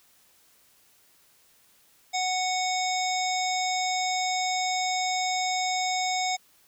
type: harmonic tone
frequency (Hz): 740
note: F#5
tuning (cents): 0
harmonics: 1 / 3 / 5 / 7 / 9 / 10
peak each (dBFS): -27 / -32 / -34 / -35 / -37 / -37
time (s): 2.13-6.37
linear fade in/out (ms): 20
effects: white hiss -61 dBFS RMS until 6.67 s